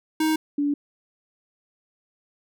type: tone pair in turn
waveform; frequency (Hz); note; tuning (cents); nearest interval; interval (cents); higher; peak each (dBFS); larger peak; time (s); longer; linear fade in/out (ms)
square / sine; 313.9 / 288.3; D#4 / D4; +15 / -32; minor second; 147; first; -20; neither; 0.2-0.36 / 0.58-0.74; neither; 5
effects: none